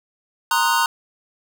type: chord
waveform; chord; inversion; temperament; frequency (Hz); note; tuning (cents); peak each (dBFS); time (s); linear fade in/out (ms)
square; C half-diminished seventh; third; equal; 932.3 / 1046.5 / 1244.5 / 1480; Bb5 / C6 / Eb6 / Gb6; 0 / 0 / 0 / 0; -20 / -24 / -25 / -23; 0.51-0.86; 2
effects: none